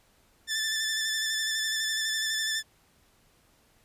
15% pulse tone with vibrato, 1760 Hz, A6, in tune, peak -21 dBFS, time 0.47-2.63 s, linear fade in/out 50 ms, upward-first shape square, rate 12 Hz, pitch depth 20 cents each way, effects pink hiss -64 dBFS RMS until 3.84 s + resampled to 32000 Hz

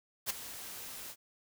white noise with ADSR envelope, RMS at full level -31 dBFS, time 0.26-1.16 s, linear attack 40 ms, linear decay 10 ms, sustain -14 dB, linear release 60 ms, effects none

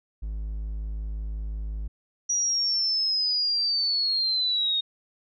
triangle tone, 52.8 Hz, G#1, 29 cents sharp, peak -27 dBFS, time 0.22-1.88 s, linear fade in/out 10 ms
sine linear sweep, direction down, 5810 to 3699 Hz, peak -22 dBFS, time 2.29-4.81 s, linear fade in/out 10 ms
effects none

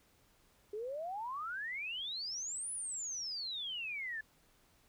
sine exponential two-way sweep, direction up then down, 404.7 to 10140 to 1704 Hz, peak -38 dBFS, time 0.73-4.21 s, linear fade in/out 5 ms, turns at 2.72 s, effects pink hiss -69 dBFS RMS until 4.88 s

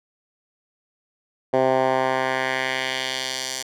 10% pulse tone with band-pass filter sweep, 130.81 Hz, C3, in tune, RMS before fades -23 dBFS, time 1.53-3.63 s, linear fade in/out 10 ms, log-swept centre 580 to 6300 Hz, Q 1.3, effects none

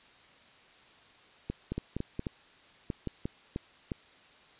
clicks, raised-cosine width 3 ms, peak -20 dBFS, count 12, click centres 1.5 / 1.72 / 1.78 / 1.966 / 2.004 / 2.194 / 2.268 / 2.902 / 3.073 / 3.255 / 3.561 / 3.918 s, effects white hiss -58 dBFS RMS until 4.59 s + resampled to 8000 Hz

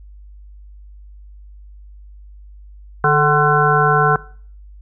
harmonic tone with a mistuned harmonic, 150 Hz, D3, 37 cents sharp, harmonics 1 / 3 / 5 / 7 / 9 / 10, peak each -18 / -18 / -18 / -18 / -18 / -18 dBFS, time 3.04-4.16 s, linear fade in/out 2 ms, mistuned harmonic 3, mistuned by -54 cents, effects noise-tail reverb RT60 0.5 s tail -21 dB re dry + added 50 Hz sine -37 dBFS peak until 4.81 s

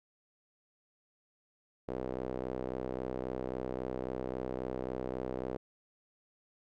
sawtooth tone with band-pass filter, 63.7 Hz, C2, 46 cents flat, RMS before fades -38 dBFS, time 1.88-5.57 s, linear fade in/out 5 ms, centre 460 Hz, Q 1.9, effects none

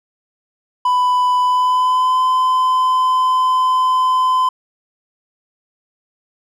triangle tone with pitch glide, 996 to 1022.2 Hz, B5 to C6, +14 to -41 cents, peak -10 dBFS, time 0.85-4.49 s, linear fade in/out 5 ms, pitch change +45 cents, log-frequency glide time 1.41-2.22 s, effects none

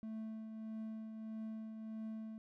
triangle tone with tremolo, 220 Hz, A3, in tune, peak -39 dBFS, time 0.03-2.38 s, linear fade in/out 0 ms, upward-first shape triangle, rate 1.6 Hz, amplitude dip 45%, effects none

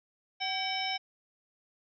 harmonic tone with a mistuned harmonic, 761 Hz, F#5, 48 cents sharp, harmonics 1 / 2 / 3 / 4 / 5 / 7, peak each -35 / -45 / -36 / -38 / -40 / -37 dBFS, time 0.4-0.98 s, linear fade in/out 20 ms, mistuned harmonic 2, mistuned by +100 cents, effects none

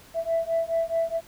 sine beating tone pair, 659.3 / 664 Hz, E5 / E5, 0 / +12 cents, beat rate 4.7 Hz, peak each -25 dBFS, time 0.14-1.21 s, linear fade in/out 50 ms, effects tanh soft clip ceiling -17 dBFS + pink hiss -51 dBFS RMS until 1.27 s

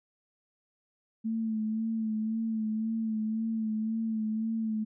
sine tone with vibrato, 220.8 Hz, A3, 6 cents sharp, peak -28 dBFS, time 1.24-4.85 s, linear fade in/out 20 ms, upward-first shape sine, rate 1.9 Hz, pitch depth 35 cents each way, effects none

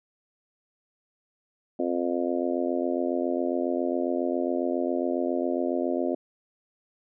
harmonic tone, 87.31 Hz, F2, in tune, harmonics 3 / 4 / 5 / 6 / 7 / 8, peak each -29 / -29 / -35 / -34 / -31 / -37 dBFS, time 1.79-6.15 s, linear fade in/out 5 ms, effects none

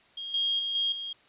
sine tone with level steps, 3247 Hz, G#7, 40 cents flat, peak -34 / -24 / -28 / -24 / -33 dBFS, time 0.17-1.13 s, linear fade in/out 5 ms, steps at 0.34 / 0.59 / 0.75 / 0.92 s, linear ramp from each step 2 ms, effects white hiss -60 dBFS RMS until 1.28 s + resampled to 8000 Hz

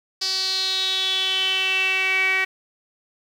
sawtooth tone with band-pass filter sweep, 379.5 Hz, F#4, 44 cents sharp, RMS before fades -22 dBFS, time 0.21-2.45 s, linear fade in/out 10 ms, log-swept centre 4800 to 2100 Hz, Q 7.7, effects 8-bit

